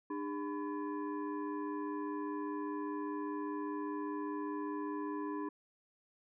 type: tone with frequency modulation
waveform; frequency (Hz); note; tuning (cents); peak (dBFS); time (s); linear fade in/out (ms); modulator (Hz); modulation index
sine; 300; D4; +37; -36; 0.1-5.49; 5; 705; 1
effects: none